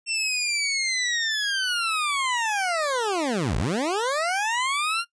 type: linear two-way sweep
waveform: 20% pulse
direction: down then up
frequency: 2715 to 44.73 to 1415 Hz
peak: -18 dBFS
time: 0.06-5.05 s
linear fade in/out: 50 ms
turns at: 3.57 s
effects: noise-tail reverb RT60 0.1 s tail -20 dB re dry + resampled to 22050 Hz